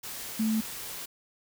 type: tone in noise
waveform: sine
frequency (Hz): 220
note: A3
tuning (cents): 0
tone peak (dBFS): -24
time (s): 0.39-0.61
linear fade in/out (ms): 10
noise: white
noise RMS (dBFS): -39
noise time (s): 0.03-1.06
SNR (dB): +12
effects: none